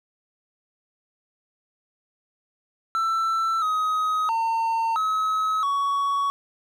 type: tone with pitch steps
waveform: triangle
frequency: 1333 / 1261 / 908 / 1282 / 1121 Hz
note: E6 / D#6 / A#5 / E6 / C#6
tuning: +19 / +23 / -46 / -49 / +19 cents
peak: -19 dBFS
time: 2.95-6.3 s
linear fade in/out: 0 ms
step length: 670 ms
effects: none